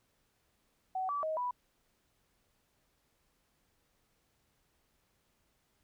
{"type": "tone with pitch steps", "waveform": "sine", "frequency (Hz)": [752, 1152, 630, 986], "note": ["F#5", "D6", "D#5", "B5"], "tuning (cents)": [28, -34, 21, -3], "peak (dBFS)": -32, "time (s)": [0.95, 1.51], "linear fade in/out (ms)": 5, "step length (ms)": 140, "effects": ["pink hiss -75 dBFS RMS until 5.83 s"]}